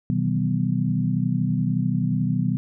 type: tone cluster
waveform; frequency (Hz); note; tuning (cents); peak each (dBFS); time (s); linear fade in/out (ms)
sine; 125.5 / 157.3 / 168.6 / 190.8 / 247; B2 / D#3 / E3 / G3 / B3; +28 / +19 / +39 / -47 / 0; -25 / -25 / -34 / -25 / -27; 0.1-2.57; 0
effects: none